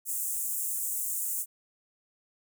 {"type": "high-pass noise", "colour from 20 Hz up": "pink", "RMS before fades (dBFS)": -32, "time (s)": [0.05, 1.46], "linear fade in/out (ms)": 50, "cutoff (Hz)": 7300, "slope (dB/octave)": 48, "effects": []}